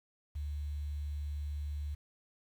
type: tone with quantisation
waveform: sine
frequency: 73.3 Hz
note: D2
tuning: 3 cents flat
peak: -35 dBFS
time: 0.35-1.95 s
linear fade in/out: 10 ms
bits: 10
effects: none